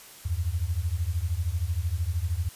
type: beating tone pair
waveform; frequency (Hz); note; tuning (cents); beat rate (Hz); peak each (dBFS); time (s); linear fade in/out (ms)
sine; 78.7 / 91.7; D#2 / F#2; +20 / -15; 13; -28; 0.25-2.49; 10
effects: white hiss -48 dBFS RMS until 2.55 s + resampled to 32000 Hz